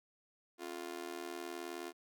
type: tone with amplitude modulation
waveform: sawtooth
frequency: 350.6 Hz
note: F4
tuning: 7 cents sharp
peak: -34 dBFS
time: 0.58-1.93 s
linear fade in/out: 50 ms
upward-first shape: sine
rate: 79.4 Hz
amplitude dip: 95%
effects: none